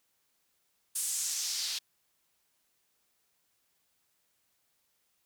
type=noise with band-pass filter sweep; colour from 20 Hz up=white; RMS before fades=-34 dBFS; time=0.95-1.79 s; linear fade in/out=10 ms; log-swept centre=9200 to 4100 Hz; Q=2.1; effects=white hiss -75 dBFS RMS until 5.25 s